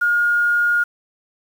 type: tone with quantisation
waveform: sine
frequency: 1426 Hz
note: F6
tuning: 36 cents sharp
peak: -14 dBFS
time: 0.01-0.84 s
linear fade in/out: 10 ms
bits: 7
effects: none